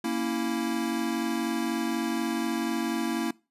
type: chord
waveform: square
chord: A# diminished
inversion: none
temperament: equal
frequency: 233.1 / 277.2 / 329.6 Hz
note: A#3 / C#4 / E4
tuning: 0 / 0 / 0 cents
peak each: -31 / -34 / -31 dBFS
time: 0.04-3.31 s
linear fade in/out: 5 ms
effects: noise-tail reverb RT60 0.3 s tail -22 dB re dry + resampled to 32000 Hz